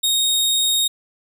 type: tone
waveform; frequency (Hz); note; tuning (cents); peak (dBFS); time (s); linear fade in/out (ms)
sawtooth; 3729; A#7; 0; -13; 0.03-0.88; 10
effects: none